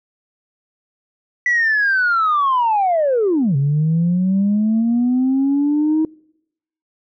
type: linear two-way sweep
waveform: sine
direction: down then up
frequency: 1975.5 to 135.5 to 318.2 Hz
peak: -12 dBFS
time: 1.46-6.05 s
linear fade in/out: 2 ms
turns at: 3.56 s
effects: noise-tail reverb RT60 0.8 s tail -25 dB re dry + tanh soft clip ceiling -10 dBFS